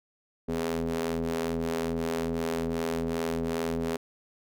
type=ring-modulated tone; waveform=sawtooth; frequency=82.41 Hz; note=E2; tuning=in tune; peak=-21 dBFS; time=0.48-3.97 s; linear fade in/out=10 ms; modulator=331 Hz; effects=none